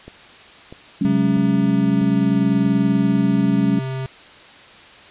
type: click train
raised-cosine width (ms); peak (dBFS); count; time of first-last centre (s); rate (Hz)
2; -23; 5; 0.08-2.661; 1.55
type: chord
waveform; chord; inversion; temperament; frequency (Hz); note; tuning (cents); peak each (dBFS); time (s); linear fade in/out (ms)
sine; F# suspended second; none; equal with one note detuned; 187.15 / 207.7 / 277.2; F#3 / G#3 / C#4; +20 / 0 / 0; -19; 1.01-3.79; 5
type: tone with pitch glide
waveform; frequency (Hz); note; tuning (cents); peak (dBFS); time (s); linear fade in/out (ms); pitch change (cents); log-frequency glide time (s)
square; 133.8 to 132.11; C3 to C3; +39 to +17; -24; 1.05-4.06; 0; -22; 1.28-2.44
effects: white hiss -43 dBFS RMS until 5.1 s + resampled to 8000 Hz